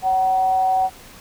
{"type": "tone with frequency modulation", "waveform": "sine", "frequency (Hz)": 754, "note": "F#5", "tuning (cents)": 32, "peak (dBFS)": -15, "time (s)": [0.02, 0.9], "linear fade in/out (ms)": 50, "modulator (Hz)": 199, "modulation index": 0.25, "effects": ["pink hiss -43 dBFS RMS until 1.2 s"]}